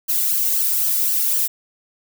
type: noise with flanger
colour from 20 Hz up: violet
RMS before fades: -19 dBFS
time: 0.08-1.48 s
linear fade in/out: 20 ms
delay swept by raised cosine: 0.66 to 1.44 ms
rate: 3.9 Hz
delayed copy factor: +0.65
effects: none